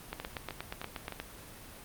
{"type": "two click trains", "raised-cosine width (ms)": 0.3, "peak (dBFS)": [-22, -20], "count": [4, 10], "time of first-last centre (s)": [[0.2, 1.123], [0.13, 1.2]], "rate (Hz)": [3.25, 8.41], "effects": ["pink hiss -49 dBFS RMS until 1.84 s", "Opus 32 kbps"]}